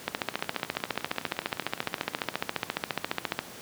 two click trains, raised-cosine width 0.3 ms, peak -22 / -10 dBFS, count 41 / 49, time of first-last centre 0.29-2.341 / 0.08-3.39 s, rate 19.5 / 14.5 Hz, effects pink hiss -44 dBFS RMS until 3.61 s + high-pass 150 Hz 12 dB/octave

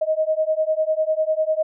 sine beating tone pair, 622.3 / 632.3 Hz, D#5 / D#5, 0 / +28 cents, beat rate 10 Hz, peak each -21 dBFS, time 0.01-1.63 s, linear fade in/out 10 ms, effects none

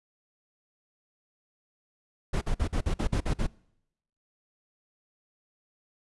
brown noise bursts, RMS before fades -26 dBFS, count 9, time 2.33-3.47 s, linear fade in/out 10 ms, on 84 ms, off 48 ms, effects noise-tail reverb RT60 0.8 s tail -24 dB re dry + resampled to 24000 Hz

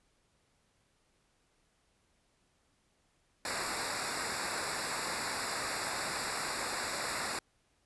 pink noise with comb filter, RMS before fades -36 dBFS, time 3.45-7.39 s, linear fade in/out 2 ms, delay 0.32 ms, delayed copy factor -0.95, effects pink hiss -73 dBFS RMS until 7.85 s + resampled to 24000 Hz

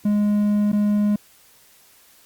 triangle tone with dropouts, 207.4 Hz, G#3, 2 cents flat, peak -14 dBFS, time 0.05-1.16 s, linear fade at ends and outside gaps 5 ms, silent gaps 0.719-0.729 s, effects white hiss -53 dBFS RMS until 2.25 s + Opus 48 kbps

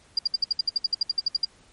sine tone bursts, 4800 Hz, D8, 37 cents sharp, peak -18 dBFS, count 16, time 0.17-1.45 s, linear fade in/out 5 ms, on 20 ms, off 64 ms, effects pink hiss -57 dBFS RMS until 1.72 s + MP3 48 kbps

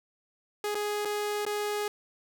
sawtooth tone with dropouts, 416 Hz, G#4, 3 cents sharp, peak -25 dBFS, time 0.64-1.88 s, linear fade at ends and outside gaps 2 ms, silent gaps 0.746-0.752 / 1.05-1.054 / 1.452-1.464 s, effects none

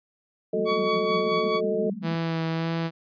sine chord, D# diminished, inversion first, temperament equal with one note detuned, 365.3 / 440 / 622.3 Hz, F#4 / A4 / D#5, -22 / 0 / 0 cents, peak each -31 / -25 / -29 dBFS, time 0.53-1.9 s, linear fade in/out 5 ms
white band-pass noise, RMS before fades -33 dBFS, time 0.53-2.15 s, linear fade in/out 0 ms, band 180 to 220 Hz, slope 96 dB/octave
sawtooth tone with tremolo, 1128 Hz, C#6, 30 cents sharp, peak -20 dBFS, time 0.65-1.61 s, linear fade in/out 50 ms, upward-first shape sine, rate 4.6 Hz, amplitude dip 55%
sawtooth tone with vibrato, 164.2 Hz, E3, 6 cents flat, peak -21 dBFS, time 2.02-2.91 s, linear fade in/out 50 ms, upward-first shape sine, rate 1.7 Hz, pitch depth 15 cents each way
effects resampled to 11025 Hz

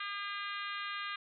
harmonic tone, 404.2 Hz, G#4, 47 cents flat, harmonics 3 / 4 / 5 / 6 / 7 / 8 / 9 / 10, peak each -41 / -43 / -45 / -47 / -48 / -49 / -50 / -51 dBFS, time 0-1.16 s, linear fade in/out 5 ms, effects none

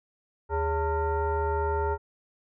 sine tone with frequency modulation, 411.7 Hz, G#4, 15 cents flat, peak -24 dBFS, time 0.49-1.98 s, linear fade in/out 50 ms, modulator 489 Hz, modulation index 1.4, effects none

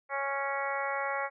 harmonic tone, 276.9 Hz, C#4, 2 cents flat, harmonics 2 / 3 / 4 / 5 / 6 / 7 / 8, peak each -36 / -36 / -37 / -38 / -42 / -38 / -40 dBFS, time 0.09-1.3 s, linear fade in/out 50 ms, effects none

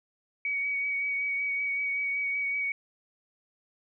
sine tone with vibrato, 2254 Hz, C#7, 28 cents sharp, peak -27 dBFS, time 0.45-2.72 s, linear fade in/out 2 ms, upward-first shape sine, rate 5.3 Hz, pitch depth 18 cents each way, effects none

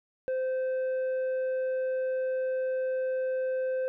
triangle tone with tanh clipping, 518 Hz, C5, 17 cents flat, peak -28 dBFS, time 0.28-3.88 s, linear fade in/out 0 ms, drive 9 dB, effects none

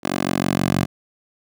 10% pulse tone with high-pass filter sweep, 46.25 Hz, F#1, in tune, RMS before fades -21 dBFS, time 0.03-0.86 s, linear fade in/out 20 ms, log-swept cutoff 320 to 130 Hz, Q 1.1, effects none

